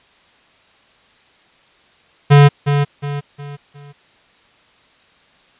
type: tone with echo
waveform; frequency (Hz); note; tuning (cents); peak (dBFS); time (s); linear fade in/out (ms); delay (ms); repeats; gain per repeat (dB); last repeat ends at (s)
square; 143.6; D3; -39; -5; 2.3-2.49; 20; 360; 4; -8; 3.93
effects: white hiss -52 dBFS RMS until 5.59 s + resampled to 8000 Hz